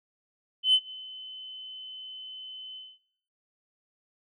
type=tone with ADSR envelope; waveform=sine; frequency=3041 Hz; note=F#7; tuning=47 cents sharp; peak=-15 dBFS; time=0.63-2.99 s; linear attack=110 ms; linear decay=56 ms; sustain=-24 dB; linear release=230 ms; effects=noise-tail reverb RT60 0.7 s tail -21 dB re dry + tanh soft clip ceiling -13 dBFS